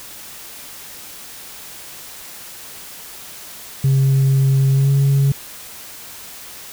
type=tone with pitch glide; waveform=sine; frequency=135.2 to 138.28 Hz; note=C#3 to C#3; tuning=-43 to -4 cents; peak=-9 dBFS; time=3.84-5.32 s; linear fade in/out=5 ms; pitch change=+39 cents; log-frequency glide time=4.71-4.91 s; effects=tanh soft clip ceiling -10 dBFS + white hiss -36 dBFS RMS until 6.72 s